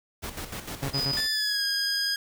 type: noise with tremolo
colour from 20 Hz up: pink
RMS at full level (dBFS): -35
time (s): 0.22-1.28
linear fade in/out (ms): 20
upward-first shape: square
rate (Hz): 6.6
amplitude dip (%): 60
type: tone bursts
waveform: sawtooth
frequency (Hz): 137.7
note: C#3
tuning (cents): -11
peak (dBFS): -24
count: 3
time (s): 0.82-1.12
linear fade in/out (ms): 10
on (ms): 70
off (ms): 45
type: tone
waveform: sine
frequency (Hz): 4978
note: D#8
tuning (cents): 0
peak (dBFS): -26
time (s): 0.93-2.16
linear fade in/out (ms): 20
type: tone with pitch glide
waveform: sawtooth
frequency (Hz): 1756 to 1629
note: A6 to G#6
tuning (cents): -4 to -34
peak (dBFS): -26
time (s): 1.17-2.16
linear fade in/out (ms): 2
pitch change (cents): -130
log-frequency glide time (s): 1.3-1.64
effects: none